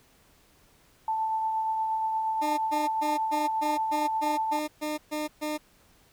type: tone with tremolo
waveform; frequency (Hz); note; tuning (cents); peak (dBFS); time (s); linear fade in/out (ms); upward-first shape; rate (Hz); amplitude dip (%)
sine; 882; A5; +4; -24; 1.08-4.59; 2; triangle; 8.5; 30
type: tone bursts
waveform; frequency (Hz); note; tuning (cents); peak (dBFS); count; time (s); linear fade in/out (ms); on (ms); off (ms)
20% pulse; 303.2; D#4; -45; -24; 11; 2.41-5.58; 20; 170; 130
effects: pink hiss -61 dBFS RMS until 6.12 s